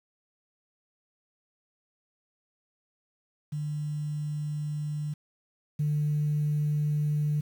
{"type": "tone pair in turn", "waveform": "sine", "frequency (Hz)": [150, 148.96], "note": ["D3", "D3"], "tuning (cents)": [37, 25], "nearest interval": "unison", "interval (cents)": 12, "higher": "first", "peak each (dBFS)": [-29, -23], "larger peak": "second", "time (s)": [[3.52, 5.14], [5.79, 7.41]], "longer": "neither", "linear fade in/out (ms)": 10, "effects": ["tanh soft clip ceiling -20 dBFS", "9-bit"]}